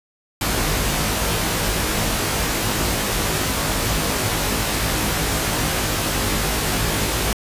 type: noise with comb filter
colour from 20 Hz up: pink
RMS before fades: -21 dBFS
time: 0.41-7.33 s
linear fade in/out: 2 ms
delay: 19 ms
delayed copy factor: +0.95
effects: resampled to 32000 Hz